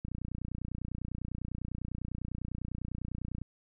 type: click train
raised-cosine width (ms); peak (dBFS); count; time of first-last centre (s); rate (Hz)
5; -25; 102; 0.05-3.417; 30
effects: none